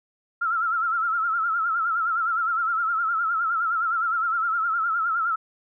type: tone with vibrato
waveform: sine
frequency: 1348 Hz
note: E6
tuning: 38 cents sharp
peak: -21 dBFS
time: 0.41-5.36 s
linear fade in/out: 10 ms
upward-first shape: sine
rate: 9.7 Hz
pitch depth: 86 cents each way
effects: none